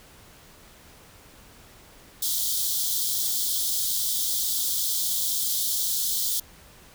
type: high-pass noise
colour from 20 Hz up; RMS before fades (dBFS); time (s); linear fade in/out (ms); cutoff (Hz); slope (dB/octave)
white; -26; 2.22-6.4; 5; 3200; 96
effects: pink hiss -51 dBFS RMS until 6.94 s